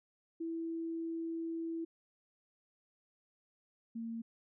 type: tone pair in turn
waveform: sine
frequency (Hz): 329.6 / 228.7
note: E4 / A#3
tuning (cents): 0 / -33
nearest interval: tritone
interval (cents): 633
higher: first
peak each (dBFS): -36 / -38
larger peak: first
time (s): 0.4-1.85 / 3.95-4.22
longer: first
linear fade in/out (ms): 10
effects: none